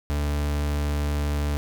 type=tone; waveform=40% pulse; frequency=73.1 Hz; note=D2; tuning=7 cents flat; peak=-22 dBFS; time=0.1-1.57 s; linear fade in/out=0 ms; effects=none